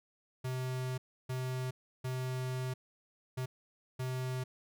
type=tone bursts at uneven times; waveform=square; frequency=128.6 Hz; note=C3; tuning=30 cents flat; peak=-35 dBFS; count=5; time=0.44-0.98 / 1.29-1.71 / 2.04-2.74 / 3.37-3.46 / 3.99-4.44 s; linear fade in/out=10 ms; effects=none